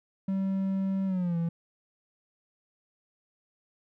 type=tone with pitch glide; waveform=triangle; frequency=192.8 to 167.84 Hz; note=G3 to E3; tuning=-28 to +31 cents; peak=-24 dBFS; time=0.28-1.49 s; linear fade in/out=5 ms; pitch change=-241 cents; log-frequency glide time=1.06-1.37 s; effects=none